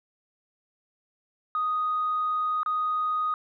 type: tone with dropouts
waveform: sine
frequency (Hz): 1244.5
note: D#6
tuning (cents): 0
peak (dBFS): -23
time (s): 1.55-3.34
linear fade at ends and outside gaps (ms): 1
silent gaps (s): 2.632-2.661
effects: tanh soft clip ceiling -19 dBFS